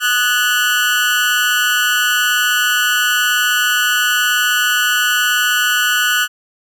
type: tone with amplitude modulation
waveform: 30% pulse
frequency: 1477 Hz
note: F#6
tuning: 3 cents flat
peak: -6 dBFS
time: 0-6.28 s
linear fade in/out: 50 ms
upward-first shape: sine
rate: 239 Hz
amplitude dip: 85%
effects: none